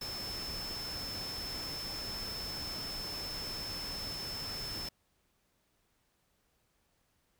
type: tone in noise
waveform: sine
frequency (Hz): 5274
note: E8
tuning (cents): 0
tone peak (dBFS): -39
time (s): 0.01-4.89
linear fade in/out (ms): 5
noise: pink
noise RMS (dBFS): -44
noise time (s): 0.01-4.89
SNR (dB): +2
effects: pink hiss -75 dBFS RMS until 7.39 s